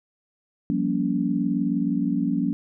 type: chord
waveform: sine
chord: G half-diminished seventh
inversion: third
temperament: just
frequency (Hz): 176.4 / 196 / 235.2 / 282.2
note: F3 / G3 / Bb3 / Db4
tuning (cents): +18 / 0 / +16 / +31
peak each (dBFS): -27 / -28 / -26 / -25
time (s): 0.7-2.53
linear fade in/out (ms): 0
effects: none